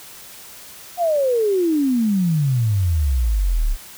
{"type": "exponential sweep", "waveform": "sine", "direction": "down", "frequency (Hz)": [726, 32.7], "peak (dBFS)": -15, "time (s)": [0.97, 3.77], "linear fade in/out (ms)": 50, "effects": ["white hiss -40 dBFS RMS until 3.97 s"]}